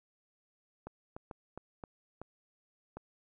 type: clicks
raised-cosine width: 1 ms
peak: -29 dBFS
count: 7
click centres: 0.87 / 1.165 / 1.312 / 1.576 / 1.838 / 2.216 / 2.97 s
effects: none